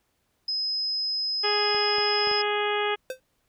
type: tone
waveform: sine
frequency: 5080 Hz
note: D#8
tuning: 35 cents sharp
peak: -25 dBFS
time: 0.48-2.42 s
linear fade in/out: 5 ms
type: harmonic tone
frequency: 415.3 Hz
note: G#4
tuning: in tune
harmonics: 1 / 2 / 3 / 4 / 5 / 6 / 7 / 8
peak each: -27 / -30 / -32 / -33 / -34 / -35 / -35 / -36 dBFS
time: 1.43-2.96 s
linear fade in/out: 20 ms
type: clicks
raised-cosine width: 1 ms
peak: -25 dBFS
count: 4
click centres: 1.747 / 1.984 / 2.273 / 2.314 s
type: tone with exponential decay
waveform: square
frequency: 517 Hz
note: C5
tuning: 21 cents flat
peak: -27 dBFS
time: 3.1-3.2 s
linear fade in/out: 2 ms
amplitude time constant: 21 ms
effects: pink hiss -72 dBFS RMS until 3.48 s